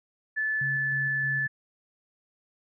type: tone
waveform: sine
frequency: 1739 Hz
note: A6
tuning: 21 cents flat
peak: -25 dBFS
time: 0.36-1.48 s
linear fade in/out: 20 ms
type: tone with tremolo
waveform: sine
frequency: 138.4 Hz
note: C#3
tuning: 2 cents flat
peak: -32 dBFS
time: 0.61-1.47 s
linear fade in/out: 5 ms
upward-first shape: square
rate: 3.2 Hz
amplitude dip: 30%
effects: none